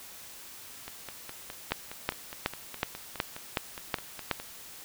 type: two click trains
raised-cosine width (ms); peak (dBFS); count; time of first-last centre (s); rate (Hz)
0.3; -10 / -23; 8 / 18; 1.72-4.313 / 0.88-4.4; 2.7 / 4.83
effects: white hiss -47 dBFS RMS until 4.84 s